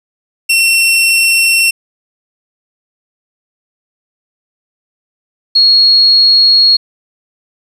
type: tone pair in turn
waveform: sawtooth / sine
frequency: 2714 / 4308 Hz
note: E7 / C8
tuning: +50 / +50 cents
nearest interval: minor sixth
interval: 800 cents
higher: second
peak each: -4 dBFS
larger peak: neither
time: 0.49-1.71 / 5.55-6.77 s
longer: neither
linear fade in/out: 10 ms
effects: resampled to 32000 Hz + 7-bit